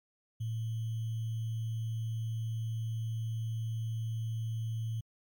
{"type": "tone with sample-and-hold", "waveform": "sine", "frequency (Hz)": 112.5, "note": "A2", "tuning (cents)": 39, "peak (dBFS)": -32, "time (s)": [0.4, 5.01], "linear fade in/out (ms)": 10, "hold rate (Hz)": 3150, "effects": ["MP3 96 kbps"]}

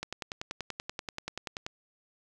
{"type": "click train", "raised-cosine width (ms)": 0.2, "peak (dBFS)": -18, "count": 18, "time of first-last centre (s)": [0.03, 1.665], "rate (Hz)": 10.4, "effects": []}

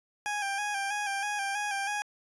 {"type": "tone with vibrato", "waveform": "20% pulse", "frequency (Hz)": 810, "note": "G#5", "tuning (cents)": -43, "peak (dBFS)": -25, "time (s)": [0.26, 2.02], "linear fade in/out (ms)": 0, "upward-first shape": "square", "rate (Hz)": 3.1, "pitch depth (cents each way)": 40, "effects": ["resampled to 24000 Hz"]}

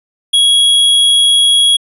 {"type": "tone", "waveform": "square", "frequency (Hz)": 3322, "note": "G#7", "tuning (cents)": 0, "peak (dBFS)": -7, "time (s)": [0.33, 1.77], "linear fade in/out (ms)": 10, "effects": ["resampled to 24000 Hz"]}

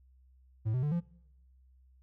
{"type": "tone with pitch steps", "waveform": "triangle", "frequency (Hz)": [109.5, 127.24, 147.86, 171.82], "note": ["A2", "C3", "D3", "F3"], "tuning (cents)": [-8, -48, 12, -28], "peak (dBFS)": -26, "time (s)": [0.65, 1.006], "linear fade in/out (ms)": 20, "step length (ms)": 89, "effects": ["noise-tail reverb RT60 0.9 s tail -25 dB re dry", "added 64 Hz sine -59 dBFS peak until 2.02 s"]}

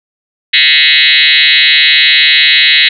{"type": "tone with frequency modulation", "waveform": "sine", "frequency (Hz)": 2960, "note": "F#7", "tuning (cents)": 0, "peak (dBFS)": -4, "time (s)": [0.53, 2.89], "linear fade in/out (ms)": 10, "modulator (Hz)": 149, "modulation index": 7.6, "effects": []}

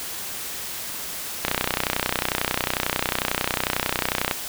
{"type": "click train", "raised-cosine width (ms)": 0.3, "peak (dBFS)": -4, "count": 90, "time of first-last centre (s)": [1.45, 4.312], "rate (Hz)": 31.1, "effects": ["white hiss -32 dBFS RMS until 4.48 s"]}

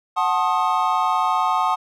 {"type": "chord", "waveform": "triangle", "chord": "F# diminished seventh", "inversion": "none", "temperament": "equal with one note detuned", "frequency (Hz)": [740, 880, 1069.1, 1244.5], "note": ["F#5", "A5", "C6", "Eb6"], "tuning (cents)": [0, 0, 37, 0], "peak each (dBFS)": -21, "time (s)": [0.16, 1.76], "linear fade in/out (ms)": 20, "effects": []}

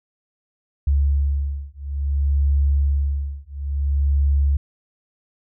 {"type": "beating tone pair", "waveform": "sine", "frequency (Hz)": [70.1, 70.68], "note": ["C#2", "C#2"], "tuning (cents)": [20, 34], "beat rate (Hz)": 0.58, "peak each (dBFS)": -20, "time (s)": [0.87, 4.57], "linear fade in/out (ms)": 5, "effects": []}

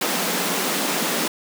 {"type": "high-pass noise", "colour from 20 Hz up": "pink", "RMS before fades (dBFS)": -23, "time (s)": [0.01, 1.28], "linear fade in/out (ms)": 5, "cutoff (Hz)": 170, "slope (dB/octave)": 96, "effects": []}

